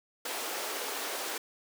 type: high-pass noise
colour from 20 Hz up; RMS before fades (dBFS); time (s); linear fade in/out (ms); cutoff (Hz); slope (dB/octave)
pink; -36; 0.25-1.38; 5; 370; 24
effects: none